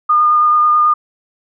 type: tone with vibrato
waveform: sine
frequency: 1217 Hz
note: D#6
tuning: 39 cents flat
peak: -8 dBFS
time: 0.09-0.94 s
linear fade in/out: 10 ms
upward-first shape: sine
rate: 9.2 Hz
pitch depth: 12 cents each way
effects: none